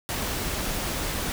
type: noise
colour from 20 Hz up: pink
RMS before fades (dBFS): -29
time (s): 0.09-1.32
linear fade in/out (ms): 0
effects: none